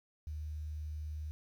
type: tone with quantisation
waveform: sine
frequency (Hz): 76.3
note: D#2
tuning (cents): -33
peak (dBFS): -38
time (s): 0.27-1.31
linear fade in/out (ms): 0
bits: 11
effects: none